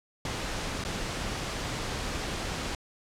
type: noise with dropouts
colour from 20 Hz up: pink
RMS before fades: -33 dBFS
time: 0.25-2.75 s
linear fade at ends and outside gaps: 2 ms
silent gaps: 0.839-0.849 s
effects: low-pass 7000 Hz 12 dB/octave